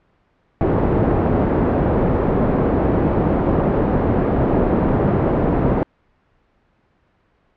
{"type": "low-pass noise", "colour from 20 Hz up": "white", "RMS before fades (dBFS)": -17, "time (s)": [0.61, 5.83], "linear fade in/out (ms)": 0, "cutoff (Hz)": 440, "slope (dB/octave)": 12, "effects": ["pink hiss -61 dBFS RMS until 7.56 s", "low-pass 2000 Hz 12 dB/octave"]}